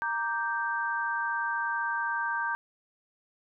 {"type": "chord", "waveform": "sine", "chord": "G minor", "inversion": "first", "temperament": "equal", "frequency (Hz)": [932.3, 1174.7, 1568], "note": ["Bb5", "D6", "G6"], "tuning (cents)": [0, 0, 0], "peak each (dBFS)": [-32, -36, -30], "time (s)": [0.02, 2.55], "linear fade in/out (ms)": 0, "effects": []}